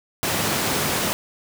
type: high-pass noise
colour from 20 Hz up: pink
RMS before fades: -23 dBFS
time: 0.23-1.13 s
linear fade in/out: 0 ms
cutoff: 130 Hz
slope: 12 dB/octave
effects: none